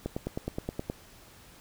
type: click train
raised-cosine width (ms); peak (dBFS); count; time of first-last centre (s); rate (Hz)
2; -18; 9; 0.06-0.899; 9.53
effects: pink hiss -54 dBFS RMS until 1.6 s